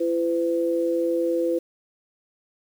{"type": "tone pair together", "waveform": "sine", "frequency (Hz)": [337.7, 506], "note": ["E4", "B4"], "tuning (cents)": [42, 42], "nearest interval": "perfect fifth", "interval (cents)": 700, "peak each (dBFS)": [-23, -23], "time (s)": [0, 1.59], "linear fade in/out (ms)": 10, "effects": ["8-bit"]}